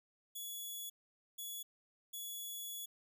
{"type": "tone bursts at uneven times", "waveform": "5% pulse", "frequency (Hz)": 3400, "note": "G#7", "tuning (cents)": 40, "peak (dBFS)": -35, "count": 3, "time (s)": [[0.35, 0.9], [1.38, 1.63], [2.13, 2.86]], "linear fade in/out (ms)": 10, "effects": []}